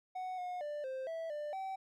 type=tone with pitch steps; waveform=triangle; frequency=741 / 722 / 591 / 524 / 655 / 594 / 768 Hz; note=F#5 / F#5 / D5 / C5 / E5 / D5 / G5; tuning=+2 / -43 / +11 / +2 / -11 / +20 / -36 cents; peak=-36 dBFS; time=0.15-1.76 s; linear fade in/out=10 ms; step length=230 ms; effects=none